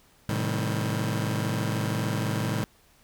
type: chord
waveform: sawtooth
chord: A half-diminished seventh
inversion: none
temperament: just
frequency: 110 / 132 / 158.4 / 198 Hz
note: A2 / C3 / Eb3 / G3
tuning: 0 / +16 / +31 / +18 cents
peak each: -25 / -28 / -28 / -29 dBFS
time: 0.29-2.64 s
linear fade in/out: 0 ms
effects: pink hiss -60 dBFS RMS until 3.03 s